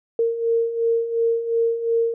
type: beating tone pair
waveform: sine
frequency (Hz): 458.6 / 461.4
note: A#4 / A#4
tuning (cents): -28 / -18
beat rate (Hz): 2.8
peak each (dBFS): -25 / -19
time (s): 0.19-2.14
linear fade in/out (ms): 2
effects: none